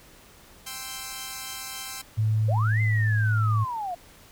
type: chord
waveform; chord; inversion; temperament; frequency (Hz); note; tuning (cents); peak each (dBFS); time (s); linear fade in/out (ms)
5% pulse; C major; second; equal; 784 / 1046.5 / 1318.5; G5 / C6 / E6; 0 / 0 / 0; -27 / -26 / -28; 0.66-2.02; 10
type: tone with pitch glide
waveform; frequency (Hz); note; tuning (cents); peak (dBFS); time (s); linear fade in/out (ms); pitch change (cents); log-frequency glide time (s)
sine; 108.8 to 108.05; A2 to A2; -19 to -31; -20; 2.17-3.65; 20; -12; 2.77-2.92
type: linear two-way sweep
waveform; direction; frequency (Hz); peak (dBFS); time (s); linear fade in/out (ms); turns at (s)
sine; up then down; 478.1 to 2093 to 676; -28; 2.48-3.95; 10; 2.81
effects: pink hiss -52 dBFS RMS until 4.31 s